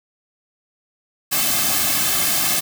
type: noise with comb filter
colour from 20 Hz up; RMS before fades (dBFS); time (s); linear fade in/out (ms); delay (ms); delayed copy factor
white; -19; 1.31-2.61; 20; 2.1; -1
effects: none